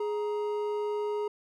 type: tone pair together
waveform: triangle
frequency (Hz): 418.3 / 939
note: G#4 / A#5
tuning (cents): +12 / +12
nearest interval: octave + major second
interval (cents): 1400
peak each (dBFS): -27 / -36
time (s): 0-1.28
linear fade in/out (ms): 5
effects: none